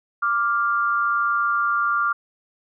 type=tone pair together; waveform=sine; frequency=1175.8 / 1396.9 Hz; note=D6 / F6; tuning=+2 / 0 cents; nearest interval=minor third; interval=298 cents; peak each=-21 dBFS; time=0.22-2.13 s; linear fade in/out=10 ms; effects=none